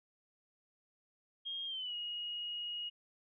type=tone with pitch glide; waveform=sine; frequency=3237 to 2884 Hz; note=G#7 to F#7; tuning=-45 to -45 cents; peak=-38 dBFS; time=1.45-2.9 s; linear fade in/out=20 ms; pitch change=-200 cents; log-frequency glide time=1.66-1.94 s; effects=none